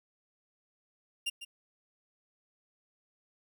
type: tone with echo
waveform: 40% pulse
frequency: 2794 Hz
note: F7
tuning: in tune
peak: -29 dBFS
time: 1.26-1.3 s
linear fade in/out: 10 ms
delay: 150 ms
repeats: 1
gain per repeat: -11 dB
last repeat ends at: 1.45 s
effects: none